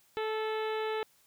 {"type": "harmonic tone with a mistuned harmonic", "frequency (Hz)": 435.7, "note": "A4", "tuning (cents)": -17, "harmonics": [1, 2, 3, 4, 5, 6, 7, 8, 9], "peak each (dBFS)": [-32, -38, -42, -44, -46, -48, -49, -50, -51], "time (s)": [0.17, 1.03], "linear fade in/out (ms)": 0, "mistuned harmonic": 3, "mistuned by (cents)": 17, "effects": ["white hiss -66 dBFS RMS until 1.26 s"]}